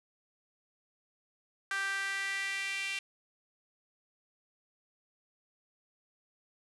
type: tone with high-pass filter sweep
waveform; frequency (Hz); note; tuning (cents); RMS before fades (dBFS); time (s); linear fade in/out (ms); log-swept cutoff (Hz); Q
sawtooth; 392; G4; 0; -35; 1.71-2.99; 2; 1500 to 2500; 4.4
effects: resampled to 24000 Hz + 10-bit